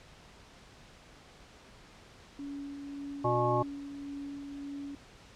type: tone with tremolo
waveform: sine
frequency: 282.4 Hz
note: C#4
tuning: 32 cents sharp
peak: -37 dBFS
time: 2.39-4.95 s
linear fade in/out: 2 ms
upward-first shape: sine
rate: 1.8 Hz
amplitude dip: 30%
type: harmonic tone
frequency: 121.3 Hz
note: B2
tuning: 31 cents flat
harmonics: 1 / 3 / 5 / 7 / 9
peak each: -32 / -32 / -32 / -32 / -32 dBFS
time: 3.24-3.63 s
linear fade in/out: 10 ms
effects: pink hiss -55 dBFS RMS until 5.35 s + low-pass 6000 Hz 12 dB/octave